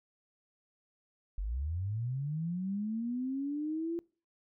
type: linear sweep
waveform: sine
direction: up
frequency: 43.28 to 342.5 Hz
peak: -32 dBFS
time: 1.38-3.99 s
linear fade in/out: 0 ms
effects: noise-tail reverb RT60 0.4 s tail -25 dB re dry

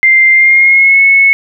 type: tone with pitch glide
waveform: sine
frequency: 2093 to 2198 Hz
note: C7 to C#7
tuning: 0 to -15 cents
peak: -3 dBFS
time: 0.03-1.33 s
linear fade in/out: 0 ms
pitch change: +85 cents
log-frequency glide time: 0.32-1.01 s
effects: none

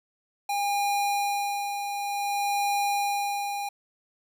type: tone with tremolo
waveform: square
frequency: 810 Hz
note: G#5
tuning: 43 cents flat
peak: -24 dBFS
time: 0.49-3.69 s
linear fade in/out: 5 ms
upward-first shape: sine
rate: 0.55 Hz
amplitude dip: 50%
effects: 10-bit

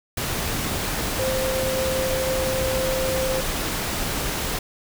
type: tone in noise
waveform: sine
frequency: 523 Hz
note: C5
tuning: 1 cent flat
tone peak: -23 dBFS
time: 1.19-3.41 s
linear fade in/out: 5 ms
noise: pink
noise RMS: -26 dBFS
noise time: 0.17-4.59 s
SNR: 0 dB
effects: none

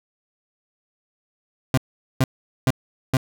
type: tone bursts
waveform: 30% pulse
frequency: 130.81 Hz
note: C3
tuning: in tune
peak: -12 dBFS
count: 4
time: 1.74-3.17 s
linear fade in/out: 2 ms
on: 35 ms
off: 430 ms
effects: none

